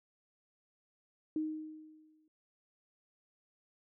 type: tone with exponential decay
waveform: sine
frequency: 311.1 Hz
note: D#4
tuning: in tune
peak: -30 dBFS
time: 1.36-2.28 s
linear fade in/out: 2 ms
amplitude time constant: 200 ms
effects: none